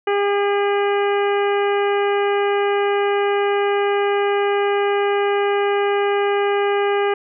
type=harmonic tone with a mistuned harmonic; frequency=404.4 Hz; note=G#4; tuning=46 cents flat; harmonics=1 / 2 / 3 / 4 / 5 / 6 / 7; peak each=-17 / -23 / -27 / -29 / -31 / -33 / -34 dBFS; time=0.07-7.14 s; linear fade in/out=5 ms; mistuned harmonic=7; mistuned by=+50 cents; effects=none